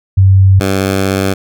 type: tone pair in turn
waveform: sine / 10% pulse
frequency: 96 / 96.53 Hz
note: G2 / G2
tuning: -36 / -26 cents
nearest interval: unison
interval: 10 cents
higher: second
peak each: -3 dBFS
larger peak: neither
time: 0.17-0.6 / 0.6-1.34 s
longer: second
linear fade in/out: 10 ms
effects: none